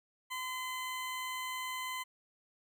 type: tone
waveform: 20% pulse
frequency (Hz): 1023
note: C6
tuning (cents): -39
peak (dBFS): -32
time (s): 0.3-2.04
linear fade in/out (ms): 20
effects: none

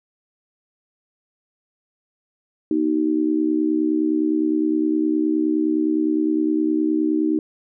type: tone with amplitude modulation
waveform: sine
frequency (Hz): 311.1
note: D#4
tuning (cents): 0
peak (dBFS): -13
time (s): 2.71-7.39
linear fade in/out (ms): 2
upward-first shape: sine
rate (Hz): 69.7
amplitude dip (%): 85
effects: none

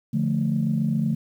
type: chord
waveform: sine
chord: D minor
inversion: none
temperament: equal with one note detuned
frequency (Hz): 146.83 / 174.61 / 220.8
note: D3 / F3 / A3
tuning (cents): 0 / 0 / +6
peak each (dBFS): -24 / -26 / -23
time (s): 0.13-1.15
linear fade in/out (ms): 10
effects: tanh soft clip ceiling -12 dBFS + 9-bit

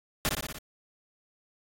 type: noise with echo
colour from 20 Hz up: pink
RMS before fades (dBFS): -27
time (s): 0.25-0.29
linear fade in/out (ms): 0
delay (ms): 59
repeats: 5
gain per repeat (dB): -3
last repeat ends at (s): 0.585
effects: AAC 64 kbps

